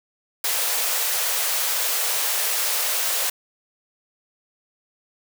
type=high-pass noise; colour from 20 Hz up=white; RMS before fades=-23 dBFS; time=0.44-3.3 s; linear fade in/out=5 ms; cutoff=440 Hz; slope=48 dB/octave; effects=none